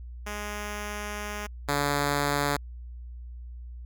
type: tone pair in turn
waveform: 5% pulse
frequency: 207.7 / 143.62 Hz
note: G#3 / D3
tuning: 0 / -38 cents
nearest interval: tritone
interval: 638 cents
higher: first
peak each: -22 / -13 dBFS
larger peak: second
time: 0.26-1.47 / 1.68-2.57 s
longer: first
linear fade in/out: 10 ms
effects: added 60 Hz sine -38 dBFS peak until 3.85 s